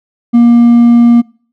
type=tone with hard clipping; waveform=triangle; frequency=236.6 Hz; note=A#3; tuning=26 cents sharp; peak=-3 dBFS; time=0.33-1.22 s; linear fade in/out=20 ms; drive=5 dB; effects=noise-tail reverb RT60 0.5 s tail -25 dB re dry